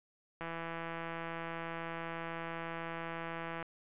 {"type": "click train", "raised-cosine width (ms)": 0.5, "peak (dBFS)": -26, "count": 535, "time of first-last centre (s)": [0.41, 3.627], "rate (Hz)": 166, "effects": ["resampled to 8000 Hz"]}